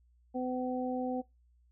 harmonic tone, 253.2 Hz, B3, 43 cents sharp, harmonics 1 / 2 / 3, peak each -34 / -37 / -39 dBFS, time 0.34-1.22 s, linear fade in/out 20 ms, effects noise-tail reverb RT60 0.2 s tail -20 dB re dry + added 60 Hz sine -63 dBFS peak until 1.71 s

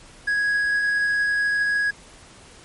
triangle tone, 1661.2 Hz, G#6, in tune, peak -17 dBFS, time 0.27-1.91 s, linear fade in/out 10 ms, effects pink hiss -47 dBFS RMS until 2.64 s + MP3 48 kbps

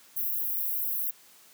white high-pass noise, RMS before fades -30 dBFS, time 0.16-1.11 s, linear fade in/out 10 ms, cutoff 12000 Hz, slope 48 dB/octave, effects white hiss -56 dBFS RMS until 1.53 s + high-pass 150 Hz 12 dB/octave

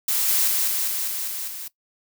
blue noise with echo, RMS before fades -22 dBFS, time 0.08-0.48 s, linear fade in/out 5 ms, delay 200 ms, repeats 6, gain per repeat -2 dB, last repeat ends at 1.68 s, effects noise-tail reverb RT60 0.1 s tail -19 dB re dry

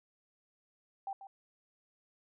sine tone with echo, 784 Hz, G5, in tune, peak -36 dBFS, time 1.07-1.13 s, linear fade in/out 2 ms, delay 140 ms, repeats 1, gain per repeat -11 dB, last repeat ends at 1.27 s, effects none

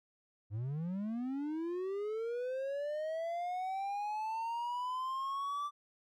triangle linear sweep, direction up, 98 to 1174.7 Hz, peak -33 dBFS, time 0.5-5.71 s, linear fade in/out 50 ms, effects none

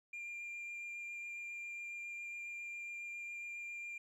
sine tone with vibrato, 2393 Hz, D7, 32 cents sharp, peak -40 dBFS, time 0.13-3.98 s, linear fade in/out 5 ms, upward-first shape sine, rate 7.3 Hz, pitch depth 8 cents each way, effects tanh soft clip ceiling -42 dBFS + 13-bit

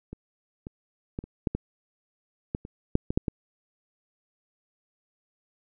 clicks, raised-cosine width 3 ms, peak -25 / -24 / -18 / -28 / -11 / -15 / -15 / -26 / -7 / -15 / -8 / -14 dBFS, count 12, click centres 0.13 / 0.669 / 1.189 / 1.24 / 1.472 / 1.55 / 2.549 / 2.651 / 2.954 / 3.105 / 3.175 / 3.282 s, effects none

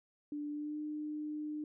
sine tone with pitch glide, 294.4 to 301.8 Hz, D4 to D4, +4 to +47 cents, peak -37 dBFS, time 0.32-1.64 s, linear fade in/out 2 ms, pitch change +43 cents, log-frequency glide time 0.5-0.78 s, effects none

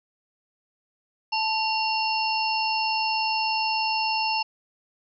harmonic tone with a mistuned harmonic, 880 Hz, A5, in tune, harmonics 1 / 3 / 5 / 6, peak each -25 / -28 / -33 / -30 dBFS, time 1.32-4.43 s, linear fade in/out 10 ms, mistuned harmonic 3, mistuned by +79 cents, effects none

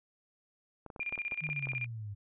clicks, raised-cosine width 1 ms, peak -31 dBFS, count 10, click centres 0.863 / 0.902 / 0.962 / 0.995 / 1.125 / 1.178 / 1.321 / 1.49 / 1.671 / 1.734 s
sine tone with tremolo, 2400 Hz, D7, 37 cents sharp, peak -32 dBFS, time 1-1.86 s, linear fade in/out 2 ms, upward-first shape square, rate 16 Hz, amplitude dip 80%
sine exponential sweep, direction down, 158.7 to 99.2 Hz, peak -38 dBFS, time 1.41-2.15 s, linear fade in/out 20 ms
effects resampled to 8000 Hz

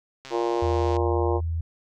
click train, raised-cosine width 0.2 ms, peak -23 dBFS, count 97, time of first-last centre 0.25-0.966 s, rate 134 Hz
harmonic tone, 117.1 Hz, A#2, 8 cents sharp, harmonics 3 / 4 / 5 / 6 / 7 / 8 / 9, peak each -25 / -28 / -33 / -34 / -33 / -33 / -36 dBFS, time 0.3-1.41 s, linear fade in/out 50 ms
sine tone, 82.41 Hz, E2, in tune, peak -24 dBFS, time 0.62-1.61 s, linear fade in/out 5 ms
effects none

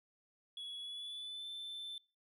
sine tone with pitch glide, 3371 to 3537 Hz, G#7 to A7, +25 to +8 cents, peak -40 dBFS, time 0.57-1.98 s, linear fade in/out 2 ms, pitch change +83 cents, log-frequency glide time 0.79-1.47 s, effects noise-tail reverb RT60 0.4 s tail -26 dB re dry + tanh soft clip ceiling -42 dBFS

